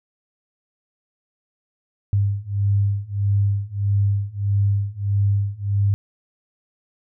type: beating tone pair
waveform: sine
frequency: 99.7 / 101.3 Hz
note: G2 / G#2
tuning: +30 / -43 cents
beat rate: 1.6 Hz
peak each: -21 / -20 dBFS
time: 2.13-5.94 s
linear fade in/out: 0 ms
effects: none